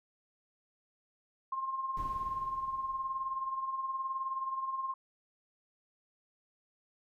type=tone with tremolo; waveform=sine; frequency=1062 Hz; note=C6; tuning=25 cents sharp; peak=-31 dBFS; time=1.52-4.94 s; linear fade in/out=5 ms; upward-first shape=sine; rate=19 Hz; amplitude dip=55%
type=noise with exponential decay; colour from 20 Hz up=brown; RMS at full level=-42 dBFS; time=1.97-4 s; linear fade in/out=0 ms; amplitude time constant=440 ms
effects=none